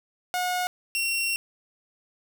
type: tone pair in turn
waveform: sawtooth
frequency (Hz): 724 / 2733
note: F#5 / F7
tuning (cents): -38 / -38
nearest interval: octave + major seventh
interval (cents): 2300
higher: second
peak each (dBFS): -21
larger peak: neither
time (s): 0.34-0.67 / 0.95-1.36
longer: second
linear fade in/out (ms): 0
effects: none